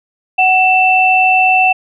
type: tone pair together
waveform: sine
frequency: 748 / 2666 Hz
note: F#5 / E7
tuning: +19 / +19 cents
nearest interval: octave + minor seventh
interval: 2200 cents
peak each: -10 dBFS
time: 0.38-1.73 s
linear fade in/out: 10 ms
effects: none